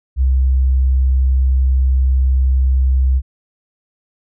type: tone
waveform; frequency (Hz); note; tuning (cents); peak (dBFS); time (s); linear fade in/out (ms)
sine; 65.2; C2; -5; -10; 0.16-3.22; 50
effects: none